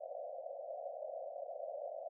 pink band-pass noise, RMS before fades -45 dBFS, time 0-2.09 s, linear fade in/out 20 ms, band 530 to 710 Hz, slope 96 dB/octave, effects none

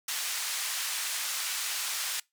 white band-pass noise, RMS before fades -33 dBFS, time 0.08-2.2 s, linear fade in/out 5 ms, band 1200 to 9600 Hz, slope 12 dB/octave, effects noise-tail reverb RT60 0.2 s tail -24 dB re dry

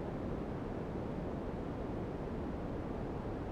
white low-pass noise, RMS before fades -40 dBFS, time 0-3.51 s, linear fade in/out 0 ms, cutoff 410 Hz, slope 12 dB/octave, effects none

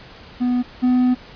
triangle tone pair in turn, 247.2 / 250.8 Hz, B3 / B3, +2 / +27 cents, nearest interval unison, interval 25 cents, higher second, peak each -14 / -11 dBFS, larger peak second, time 0.4-0.63 / 0.82-1.15 s, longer second, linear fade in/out 20 ms, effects pink hiss -42 dBFS RMS until 1.35 s + resampled to 11025 Hz

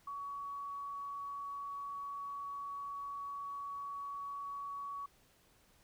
sine tone, 1126 Hz, C#6, 27 cents sharp, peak -40 dBFS, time 0.07-5.06 s, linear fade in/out 5 ms, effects pink hiss -68 dBFS RMS until 5.83 s

